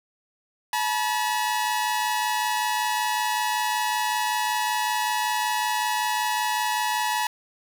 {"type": "tone pair together", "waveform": "sawtooth", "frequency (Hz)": [860, 965.3], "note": ["A5", "B5"], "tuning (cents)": [-40, -40], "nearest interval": "major second", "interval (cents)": 200, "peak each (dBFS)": -22, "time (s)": [0.73, 7.27], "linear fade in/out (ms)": 2, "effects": []}